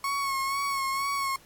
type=tone with vibrato; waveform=35% pulse; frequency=1100 Hz; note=C#6; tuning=14 cents flat; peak=-25 dBFS; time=0.04-1.36 s; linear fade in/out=2 ms; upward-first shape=sine; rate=2.1 Hz; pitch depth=36 cents each way; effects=pink hiss -56 dBFS RMS until 1.45 s + AAC 64 kbps